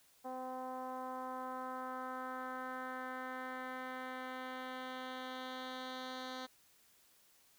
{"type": "tone with low-pass filter sweep", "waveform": "10% pulse", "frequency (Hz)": 257, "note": "C4", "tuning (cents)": -31, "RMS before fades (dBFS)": -44, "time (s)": [0.24, 6.47], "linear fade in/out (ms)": 20, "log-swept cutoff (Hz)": [790, 4500], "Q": 2, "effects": ["white hiss -68 dBFS RMS until 7.58 s"]}